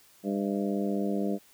harmonic tone with a mistuned harmonic, 100.5 Hz, G2, 44 cents sharp, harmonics 2 / 3 / 4 / 5 / 6 / 7, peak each -29 / -33 / -35 / -37 / -39 / -40 dBFS, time 0.23-1.39 s, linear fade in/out 50 ms, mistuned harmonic 7, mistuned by -62 cents, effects white hiss -59 dBFS RMS until 1.53 s

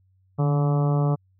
harmonic tone with a mistuned harmonic, 143.8 Hz, D3, 36 cents flat, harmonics 1 / 2 / 3 / 4 / 5 / 6 / 7 / 8 / 9, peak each -19 / -31 / -31 / -33 / -34 / -38 / -41 / -37 / -44 dBFS, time 0.38-1.16 s, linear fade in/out 20 ms, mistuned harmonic 1, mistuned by +44 cents, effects added 94 Hz sine -59 dBFS peak until 1.39 s

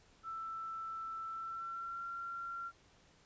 sine tone with pitch glide, 1327 to 1373 Hz, E6 to F6, +11 to -30 cents, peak -40 dBFS, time 0.23-2.72 s, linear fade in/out 50 ms, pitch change +59 cents, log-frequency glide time 1.28-2.04 s, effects pink hiss -66 dBFS RMS until 3.25 s + resampled to 16000 Hz

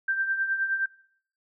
sine tone with tremolo, 1570 Hz, G6, 2 cents sharp, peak -21 dBFS, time 0.08-0.86 s, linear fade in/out 5 ms, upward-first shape triangle, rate 9.6 Hz, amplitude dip 65%, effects noise-tail reverb RT60 0.6 s tail -21 dB re dry

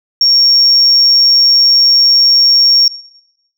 sine tone with amplitude modulation, 5530 Hz, F8, 18 cents flat, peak -3 dBFS, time 0.21-2.88 s, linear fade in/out 2 ms, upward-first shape sine, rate 182 Hz, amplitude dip 30%, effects noise-tail reverb RT60 0.9 s tail -19 dB re dry + tanh soft clip ceiling 0 dBFS

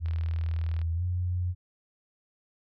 sine tone with pitch glide, 82.41 to 89.35 Hz, E2 to F2, 0 to +40 cents, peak -26 dBFS, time 0-1.55 s, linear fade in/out 50 ms, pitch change +140 cents, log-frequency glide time 0.94-1.03 s
click train, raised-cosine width 0.3 ms, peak -31 dBFS, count 31, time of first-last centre 0.06-0.816 s, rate 39.7 Hz
effects none

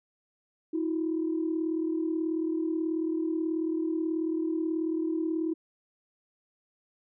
sine tone pair together, 320 / 358.4 Hz, D#4 / F4, +49 / +45 cents, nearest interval major second, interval 196 cents, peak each -27 / -33 dBFS, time 0.73-5.54 s, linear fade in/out 10 ms, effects tanh soft clip ceiling -19 dBFS

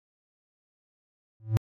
triangle tone with exponential growth, 110 Hz, A2, in tune, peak -14 dBFS, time 1.4-1.57 s, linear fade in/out 0 ms, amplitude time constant 36 ms, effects AAC 64 kbps

